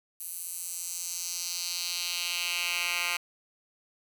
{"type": "tone with high-pass filter sweep", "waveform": "10% pulse", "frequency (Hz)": 174.61, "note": "F3", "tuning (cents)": 0, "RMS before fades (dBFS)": -33, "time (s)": [0.2, 3.17], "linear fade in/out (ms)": 5, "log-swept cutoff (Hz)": [11000, 1900], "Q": 1.8, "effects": []}